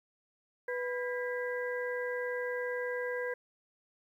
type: harmonic tone with a mistuned harmonic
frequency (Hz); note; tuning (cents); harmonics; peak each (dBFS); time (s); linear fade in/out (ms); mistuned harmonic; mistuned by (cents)
493.9; B4; 0; 1 / 2 / 3 / 4; -34 / -45 / -39 / -43; 0.68-3.34; 5; 3; +150
effects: 11-bit